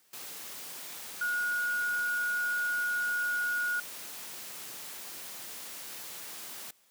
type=tone in noise; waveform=sine; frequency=1446 Hz; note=F#6; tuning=40 cents flat; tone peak=-28 dBFS; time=1.21-3.8 s; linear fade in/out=5 ms; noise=white; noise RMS=-43 dBFS; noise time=0.13-6.71 s; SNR=+12 dB; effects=white hiss -66 dBFS RMS until 6.9 s + high-pass 150 Hz 12 dB/octave